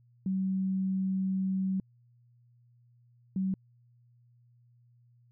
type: tone pair in turn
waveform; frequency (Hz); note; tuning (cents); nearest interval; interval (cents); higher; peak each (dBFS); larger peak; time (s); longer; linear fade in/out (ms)
sine; 190 / 190; F#3 / F#3; +46 / +46; unison; 0; neither; -27; neither; 0.26-1.8 / 3.36-3.54; first; 2
effects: added 120 Hz sine -60 dBFS peak until 5.31 s